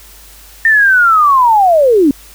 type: linear sweep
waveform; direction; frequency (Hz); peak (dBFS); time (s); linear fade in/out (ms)
sine; down; 1827 to 260.9; -5; 0.65-2.11; 2
effects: added 50 Hz sine -40 dBFS peak until 2.34 s + white hiss -39 dBFS RMS until 2.34 s